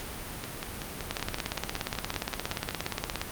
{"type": "two click trains", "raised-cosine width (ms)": 0.2, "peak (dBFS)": [-17, -12], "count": [13, 37], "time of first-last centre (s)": [[0.44, 2.708], [1.11, 3.215]], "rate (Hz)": [5.29, 17.1], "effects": ["pink hiss -39 dBFS RMS until 3.31 s", "Opus 48 kbps"]}